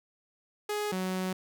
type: tone pair in turn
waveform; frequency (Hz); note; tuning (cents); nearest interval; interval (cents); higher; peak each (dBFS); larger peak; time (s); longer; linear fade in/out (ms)
sawtooth; 417.7 / 186.06; G#4 / F#3; +10 / +10; octave + major second; 1400; first; -26; neither; 0.69-0.92 / 0.92-1.33; second; 5
effects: none